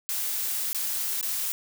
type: noise with dropouts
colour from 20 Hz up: blue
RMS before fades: -29 dBFS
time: 0.09-1.52 s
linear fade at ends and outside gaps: 0 ms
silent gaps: 0.73-0.747 / 1.212-1.228 s
effects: none